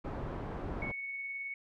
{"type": "low-pass noise", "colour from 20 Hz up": "pink", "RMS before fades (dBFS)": -39, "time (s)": [0.04, 0.92], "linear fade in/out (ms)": 10, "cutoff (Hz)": 1000, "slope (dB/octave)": 12}
{"type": "tone with tremolo", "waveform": "sine", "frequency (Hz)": 2217, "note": "C#7", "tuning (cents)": 0, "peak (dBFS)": -36, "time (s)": [0.82, 1.54], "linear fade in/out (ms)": 2, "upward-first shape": "sine", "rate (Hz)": 19, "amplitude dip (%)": 25}
{"effects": []}